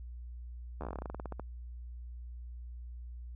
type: slowing click train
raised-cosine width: 1 ms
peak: -26 dBFS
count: 18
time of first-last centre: 0.81-1.397 s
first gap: 12 ms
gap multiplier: 1.12
effects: added 60 Hz sine -42 dBFS peak until 3.35 s